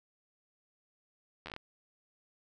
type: slowing click train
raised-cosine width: 0.3 ms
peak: -26 dBFS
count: 7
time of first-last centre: 1.46-1.564 s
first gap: 11 ms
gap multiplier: 1.18
effects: none